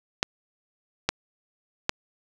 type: clicks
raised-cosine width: 0.2 ms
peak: -4 dBFS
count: 3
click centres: 0.229 / 1.09 / 1.894 s
effects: none